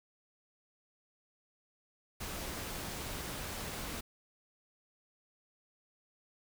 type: noise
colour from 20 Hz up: pink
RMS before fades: -41 dBFS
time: 2.2-4.01 s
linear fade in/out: 10 ms
effects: none